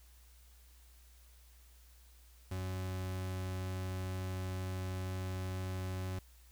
40% pulse tone, 93.1 Hz, F#2, 11 cents sharp, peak -36 dBFS, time 2.51-6.19 s, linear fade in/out 5 ms, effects added 60 Hz sine -58 dBFS peak until 6.51 s + white hiss -66 dBFS RMS until 6.51 s

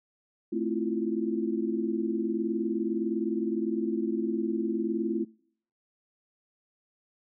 sine chord, F major seventh, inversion first, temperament equal, 220 / 261.6 / 329.6 / 349.2 Hz, A3 / C4 / E4 / F4, 0 / 0 / 0 / 0 cents, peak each -32 / -35 / -31 / -32 dBFS, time 0.52-5.25 s, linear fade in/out 10 ms, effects noise-tail reverb RT60 0.6 s tail -24 dB re dry

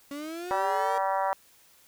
35% pulse linear sweep, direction up, 278.6 to 470 Hz, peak -33 dBFS, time 0.11-0.98 s, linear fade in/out 2 ms
harmonic tone, 192.9 Hz, G3, 28 cents flat, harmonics 3 / 4 / 5 / 6 / 7 / 8 / 9 / 10, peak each -31 / -29 / -29 / -36 / -37 / -43 / -43 / -44 dBFS, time 0.51-1.33 s, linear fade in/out 0 ms
effects white hiss -59 dBFS RMS until 1.87 s

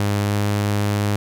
sawtooth tone with pitch glide, 101.9 to 102.79 Hz, G#2 to G#2, -32 to -17 cents, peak -14 dBFS, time 0-1.16 s, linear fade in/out 0 ms, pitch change +15 cents, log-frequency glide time 0.21-0.34 s, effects none

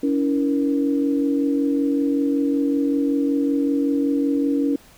sine tone cluster, 282 / 327.3 / 471.3 Hz, C#4 / E4 / A#4, +30 / -12 / +19 cents, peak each -18 / -27 / -27 dBFS, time 0.03-4.76 s, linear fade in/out 5 ms, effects pink hiss -50 dBFS RMS until 4.97 s

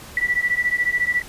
sine beating tone pair, 1952 / 1966 Hz, B6 / B6, -21 / -8 cents, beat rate 14 Hz, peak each -21 dBFS, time 0.17-1.22 s, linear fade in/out 2 ms, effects pink hiss -40 dBFS RMS until 1.28 s + resampled to 32000 Hz

